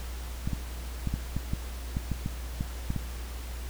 clicks, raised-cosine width 5 ms, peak -17 dBFS, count 12, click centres 0.475 / 0.533 / 1.073 / 1.14 / 1.366 / 1.535 / 1.969 / 2.117 / 2.261 / 2.609 / 2.904 / 2.963 s, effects added 60 Hz sine -35 dBFS peak until 3.69 s + pink hiss -45 dBFS RMS until 3.69 s

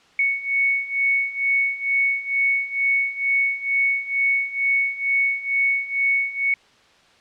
sine beating tone pair, 2217 / 2219.2 Hz, C#7 / C#7, 0 / +1 cents, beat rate 2.2 Hz, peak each -23 / -20 dBFS, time 0.19-6.54 s, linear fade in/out 2 ms, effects white hiss -54 dBFS RMS until 7.2 s + low-pass 4000 Hz 12 dB/octave

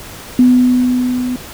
sine tone with level ramp, 250 Hz, B3, 21 cents sharp, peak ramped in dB -4 to -16 dBFS, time 0.39-1.36 s, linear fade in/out 2 ms, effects pink hiss -32 dBFS RMS until 1.53 s

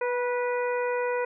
harmonic tone with a mistuned harmonic, 491.1 Hz, B4, 10 cents flat, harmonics 1 / 2 / 3 / 4 / 5, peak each -26 / -32 / -36 / -38 / -40 dBFS, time 0.01-1.25 s, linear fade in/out 5 ms, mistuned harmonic 2, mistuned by -16 cents, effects none

